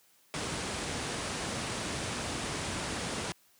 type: low-pass noise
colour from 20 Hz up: pink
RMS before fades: -35 dBFS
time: 0.34-3.32 s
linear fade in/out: 0 ms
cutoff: 10000 Hz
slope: 96 dB/octave
effects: white hiss -65 dBFS RMS until 3.59 s + high-pass 80 Hz 12 dB/octave